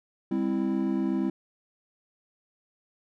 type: chord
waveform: triangle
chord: C major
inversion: second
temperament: equal with one note detuned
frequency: 200 / 261.6 / 329.6 Hz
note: G3 / C4 / E4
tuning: +35 / 0 / 0 cents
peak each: -27 dBFS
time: 0.31-1.3 s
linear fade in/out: 5 ms
effects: none